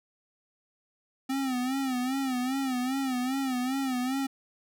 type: tone with vibrato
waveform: square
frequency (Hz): 260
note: C4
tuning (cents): -11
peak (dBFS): -28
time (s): 1.29-4.27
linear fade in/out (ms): 10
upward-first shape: sine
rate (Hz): 2.5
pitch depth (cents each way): 89
effects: none